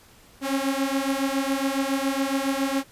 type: beating tone pair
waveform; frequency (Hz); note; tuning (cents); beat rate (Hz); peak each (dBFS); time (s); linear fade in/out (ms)
sawtooth; 268.6 / 275.8; C4 / C#4; +46 / -9; 7.2; -22; 0.41-2.84; 50
effects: pink hiss -53 dBFS RMS until 2.91 s + resampled to 32000 Hz